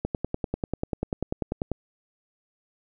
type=click train; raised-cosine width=2 ms; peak=-13 dBFS; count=18; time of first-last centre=0.05-1.717 s; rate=10.2 Hz; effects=none